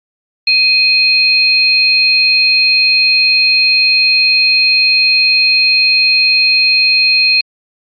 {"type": "tone pair together", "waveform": "sine", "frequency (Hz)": [2501, 4220], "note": ["D#7", "C8"], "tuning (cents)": [8, 14], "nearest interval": "major sixth", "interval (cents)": 906, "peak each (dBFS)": -10, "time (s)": [0.47, 7.41], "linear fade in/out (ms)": 5, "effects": ["Opus 48 kbps"]}